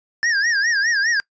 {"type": "tone with vibrato", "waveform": "square", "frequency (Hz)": 1737, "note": "A6", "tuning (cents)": -23, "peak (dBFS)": -17, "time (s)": [0.23, 1.2], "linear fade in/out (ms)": 0, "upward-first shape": "sine", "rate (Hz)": 4.9, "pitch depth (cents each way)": 160, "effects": ["noise-tail reverb RT60 0.1 s tail -23 dB re dry", "resampled to 16000 Hz"]}